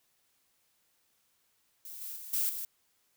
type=noise with level steps; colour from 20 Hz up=violet; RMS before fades=-45 / -41 / -45 / -30 / -38 dBFS; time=1.85-2.65 s; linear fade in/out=2 ms; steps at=2.01 / 2.16 / 2.33 / 2.49 s; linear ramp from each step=5 ms; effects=white hiss -73 dBFS RMS until 3.16 s